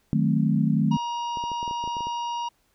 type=chord; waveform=sine; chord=D# diminished seventh; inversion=none; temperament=equal with one note detuned; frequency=155.56 / 185 / 218.1 / 261.6 Hz; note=D#3 / F#3 / A3 / C4; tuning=0 / 0 / -15 / 0 cents; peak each=-23 / -26 / -23 / -28 dBFS; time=0.13-0.97 s; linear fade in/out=0 ms
type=harmonic tone; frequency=948 Hz; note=A#5; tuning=29 cents sharp; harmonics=1 / 3 / 4 / 5 / 6; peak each=-27 / -38 / -50 / -52 / -47 dBFS; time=0.91-2.49 s; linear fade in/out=10 ms
type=clicks; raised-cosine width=2 ms; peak=-26 dBFS; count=11; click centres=1.372 / 1.439 / 1.517 / 1.629 / 1.678 / 1.711 / 1.84 / 1.876 / 1.968 / 2.007 / 2.07 s
effects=pink hiss -67 dBFS RMS until 2.74 s